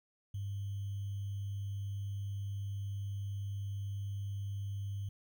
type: tone with sample-and-hold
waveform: sine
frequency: 99.5 Hz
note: G2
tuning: 26 cents sharp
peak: -36 dBFS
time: 0.34-5.09 s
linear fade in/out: 5 ms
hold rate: 3150 Hz
effects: none